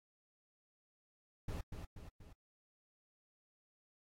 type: noise with echo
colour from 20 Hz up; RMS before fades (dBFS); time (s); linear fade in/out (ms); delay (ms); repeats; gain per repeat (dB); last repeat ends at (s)
brown; -41; 1.48-1.61; 5; 240; 3; -5; 2.33
effects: AAC 48 kbps